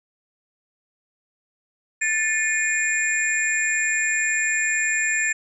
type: tone cluster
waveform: sine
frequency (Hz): 1761 / 2158 / 2446 / 7350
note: A6 / C#7 / D#7 / A#8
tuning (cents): +1 / -47 / -30 / -25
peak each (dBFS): -22 / -31 / -26 / -26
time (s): 2.01-5.33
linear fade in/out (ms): 10
effects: none

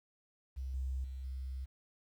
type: tone with level steps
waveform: sine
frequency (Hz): 65.41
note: C2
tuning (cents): 0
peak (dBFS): -37 / -34 / -40 / -38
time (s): 0.56-1.66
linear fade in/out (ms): 20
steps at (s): 0.74 / 1.04 / 1.24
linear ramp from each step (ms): 2
effects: 11-bit

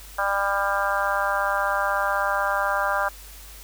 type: harmonic tone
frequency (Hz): 199.1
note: G3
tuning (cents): +27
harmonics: 3 / 4 / 5 / 6 / 7 / 8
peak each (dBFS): -28 / -28 / -28 / -28 / -28 / -28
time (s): 0.18-3.09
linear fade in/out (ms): 10
effects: added 50 Hz sine -43 dBFS peak until 3.63 s + white hiss -45 dBFS RMS until 3.63 s

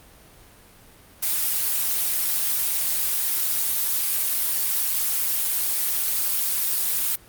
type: noise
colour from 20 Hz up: blue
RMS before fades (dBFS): -23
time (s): 1.22-7.16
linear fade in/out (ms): 10
effects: pink hiss -50 dBFS RMS until 7.28 s + Opus 32 kbps

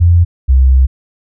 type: tone pair in turn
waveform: sine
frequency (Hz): 86.3 / 65.33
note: F2 / C2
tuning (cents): -20 / -2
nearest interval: perfect fourth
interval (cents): 482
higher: first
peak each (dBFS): -4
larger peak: neither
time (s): 0-0.25 / 0.48-0.87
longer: second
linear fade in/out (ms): 20
effects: none

